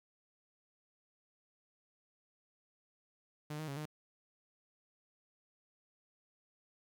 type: tone with pitch steps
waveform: sawtooth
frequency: 150.5 / 156.2 / 138.9 / 152.4 Hz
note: D3 / D#3 / C#3 / D#3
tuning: +43 / +7 / +4 / -36 cents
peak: -36 dBFS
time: 3.5-3.856 s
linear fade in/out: 5 ms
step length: 89 ms
effects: 13-bit